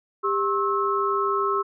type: tone cluster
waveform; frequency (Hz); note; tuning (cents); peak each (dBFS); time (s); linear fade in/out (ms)
sine; 397.9 / 1078 / 1305; G4 / C#6 / E6; +26 / -49 / -18; -25; 0.23-1.63; 20
effects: none

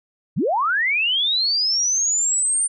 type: linear sweep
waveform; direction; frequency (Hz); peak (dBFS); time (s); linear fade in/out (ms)
sine; up; 100 to 9030; -17; 0.36-2.68; 20
effects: none

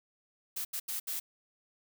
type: noise bursts at uneven times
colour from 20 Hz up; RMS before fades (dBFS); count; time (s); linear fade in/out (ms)
blue; -36; 4; 0.56-0.65 / 0.73-0.8 / 0.88-1 / 1.07-1.2; 10
effects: none

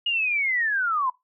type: linear sweep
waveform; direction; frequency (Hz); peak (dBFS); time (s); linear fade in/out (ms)
sine; down; 2880 to 984; -21; 0.06-1.1; 5
effects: noise-tail reverb RT60 0.2 s tail -21 dB re dry

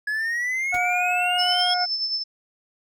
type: exponential sweep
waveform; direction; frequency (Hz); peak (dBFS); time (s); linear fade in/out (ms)
triangle; up; 1683 to 3322; -21; 0.07-1.74; 5
type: harmonic tone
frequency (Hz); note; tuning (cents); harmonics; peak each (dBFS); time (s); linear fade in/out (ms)
720; F#5; -47; 1 / 2 / 3; -23 / -29 / -36; 0.72-1.86; 20
type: noise with exponential decay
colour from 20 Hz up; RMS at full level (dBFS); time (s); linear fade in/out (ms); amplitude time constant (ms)
pink; -30; 0.74-0.82; 5; 17
type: tone with tremolo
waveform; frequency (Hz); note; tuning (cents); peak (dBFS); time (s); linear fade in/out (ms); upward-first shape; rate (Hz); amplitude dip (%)
sine; 5274; E8; 0; -21; 1.38-2.24; 20; sine; 9.5; 50
effects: none

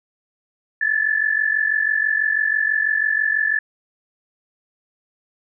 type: tone pair together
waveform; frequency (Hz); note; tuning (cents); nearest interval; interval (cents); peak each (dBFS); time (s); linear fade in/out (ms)
sine; 1713.9 / 1760; A6 / A6; -46 / 0; unison; 46; -20 / -19; 0.81-3.59; 5
effects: none

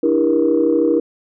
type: chord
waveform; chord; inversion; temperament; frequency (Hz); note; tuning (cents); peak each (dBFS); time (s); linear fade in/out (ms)
sine; E half-diminished seventh; third; just; 296.7 / 329.6 / 395.6 / 474.7; D4 / E4 / G4 / Bb4; +18 / 0 / +16 / +31; -18 / -16 / -22 / -16; 0.03-1; 5
effects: tanh soft clip ceiling -4 dBFS

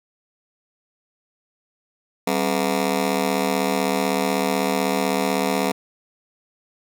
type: ring-modulated tone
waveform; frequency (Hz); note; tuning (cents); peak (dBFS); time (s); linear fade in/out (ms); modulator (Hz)
15% pulse; 231.2; A#3; -14; -10; 2.27-5.72; 5; 38
effects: none

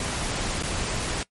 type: noise with dropouts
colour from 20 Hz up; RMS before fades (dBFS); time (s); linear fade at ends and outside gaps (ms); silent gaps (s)
pink; -28; 0-1.23; 2; 0.626-0.633
effects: noise-tail reverb RT60 0.1 s tail -20 dB re dry + MP3 48 kbps

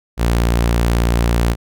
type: tone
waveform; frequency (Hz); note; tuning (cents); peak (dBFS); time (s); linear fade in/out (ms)
sawtooth; 58.27; A#1; 0; -9; 0.17-1.56; 50
effects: none

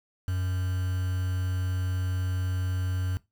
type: tone with quantisation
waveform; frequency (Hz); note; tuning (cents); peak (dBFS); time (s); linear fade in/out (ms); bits
triangle; 92; F#2; -9; -24; 0.28-3.17; 0; 7
effects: noise-tail reverb RT60 0.2 s tail -19 dB re dry

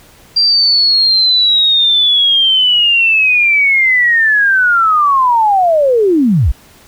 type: linear sweep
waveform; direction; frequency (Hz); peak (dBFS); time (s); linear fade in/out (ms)
sine; down; 4752 to 43.65; -7; 0.36-6.52; 10
effects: pink hiss -43 dBFS RMS until 6.87 s

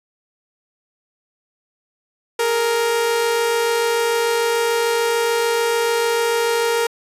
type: tone pair together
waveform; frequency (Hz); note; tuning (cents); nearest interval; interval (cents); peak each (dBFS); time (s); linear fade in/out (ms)
sawtooth; 419.4 / 466.2; G#4 / A#4; +17 / 0; major second; 183; -22 / -13; 2.39-6.87; 5
effects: resampled to 32000 Hz

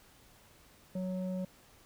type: tone with low-pass filter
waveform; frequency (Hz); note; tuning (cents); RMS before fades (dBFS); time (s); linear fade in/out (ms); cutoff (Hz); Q
square; 185; F#3; 0; -36; 0.95-1.45; 5; 450; 4
effects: pink hiss -61 dBFS RMS until 1.85 s

